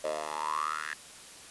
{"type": "tone with high-pass filter sweep", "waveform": "10% pulse", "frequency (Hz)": 76.6, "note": "D#2", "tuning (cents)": -27, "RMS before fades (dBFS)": -34, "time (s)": [0.04, 0.94], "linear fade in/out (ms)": 5, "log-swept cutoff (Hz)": [580, 1700], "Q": 9.8, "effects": ["white hiss -49 dBFS RMS until 1.5 s", "resampled to 24000 Hz"]}